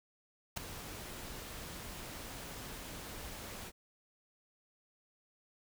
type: noise with ADSR envelope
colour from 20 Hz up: pink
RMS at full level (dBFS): -34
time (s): 0.56-3.72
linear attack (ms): 14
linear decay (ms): 4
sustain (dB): -12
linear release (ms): 44
effects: none